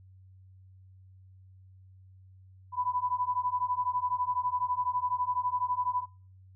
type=beating tone pair; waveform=sine; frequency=987.8 / 999.8 Hz; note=B5 / B5; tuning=0 / +21 cents; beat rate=12 Hz; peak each=-31 dBFS; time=2.72-6.06 s; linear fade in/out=50 ms; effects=noise-tail reverb RT60 0.4 s tail -24 dB re dry + added 94 Hz sine -52 dBFS peak until 6.55 s